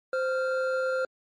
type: tone pair together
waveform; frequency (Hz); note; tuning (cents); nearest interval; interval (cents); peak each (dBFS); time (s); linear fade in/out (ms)
triangle; 520.3 / 1389; C5 / F6; -10 / -10; octave + perfect fourth; 1700; -24 / -29; 0.13-1.05; 2
effects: MP3 48 kbps